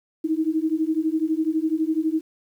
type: beating tone pair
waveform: sine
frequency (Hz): 311.1 / 323.1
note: D#4 / E4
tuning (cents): 0 / -35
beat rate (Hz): 12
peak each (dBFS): -23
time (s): 0.24-2.21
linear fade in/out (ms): 10
effects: 9-bit